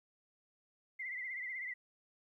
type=tone with vibrato; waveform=sine; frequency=2041 Hz; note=C7; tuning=44 cents flat; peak=-39 dBFS; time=0.99-1.74 s; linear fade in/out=10 ms; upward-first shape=triangle; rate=16 Hz; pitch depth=92 cents each way; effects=13-bit